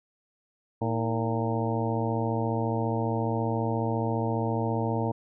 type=harmonic tone with a mistuned harmonic; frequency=114.6 Hz; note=A#2; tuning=29 cents flat; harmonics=1 / 2 / 3 / 4 / 5 / 6 / 7 / 8; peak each=-29 / -32 / -34 / -33 / -36 / -37 / -37 / -35 dBFS; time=0.81-5.12 s; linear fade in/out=10 ms; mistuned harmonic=3; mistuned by=-100 cents; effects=none